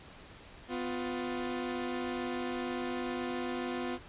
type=tone pair together; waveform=sawtooth; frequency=251.1 / 353.1 Hz; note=B3 / F4; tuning=+29 / +19 cents; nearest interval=tritone; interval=590 cents; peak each=-32 / -33 dBFS; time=0.68-3.99 s; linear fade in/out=50 ms; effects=pink hiss -52 dBFS RMS until 4.08 s + resampled to 8000 Hz